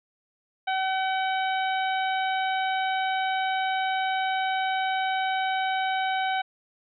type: harmonic tone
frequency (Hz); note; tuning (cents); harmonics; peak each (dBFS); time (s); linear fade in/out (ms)
760; F#5; +46; 1 / 2 / 3 / 4 / 5; -25 / -31 / -35 / -37 / -39; 0.67-6.42; 10
effects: none